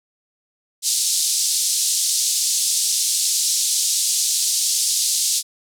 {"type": "band-pass noise", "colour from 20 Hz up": "white", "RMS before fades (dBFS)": -20, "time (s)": [0.82, 5.43], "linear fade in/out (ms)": 50, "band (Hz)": [4100, 9400], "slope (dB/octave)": 24, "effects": []}